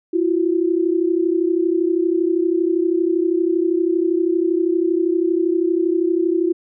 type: tone pair together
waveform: sine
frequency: 334.5 / 367.1 Hz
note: E4 / F#4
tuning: +25 / -14 cents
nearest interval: major second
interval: 161 cents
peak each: -17 / -19 dBFS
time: 0.13-6.53 s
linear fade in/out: 10 ms
effects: none